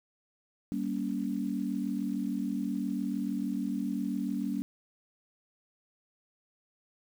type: chord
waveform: sine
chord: G diminished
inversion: none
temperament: just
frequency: 196 / 235.2 / 282.2 Hz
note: G3 / Bb3 / Db4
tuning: 0 / +16 / +31 cents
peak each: -34 dBFS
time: 0.72-4.62 s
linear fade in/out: 0 ms
effects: 9-bit